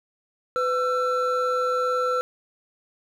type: tone pair together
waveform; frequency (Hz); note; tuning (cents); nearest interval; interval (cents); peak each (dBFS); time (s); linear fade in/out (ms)
triangle; 502.3 / 1341; B4 / E6; +29 / +29; octave + perfect fourth; 1700; -22; 0.56-2.21; 0
effects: none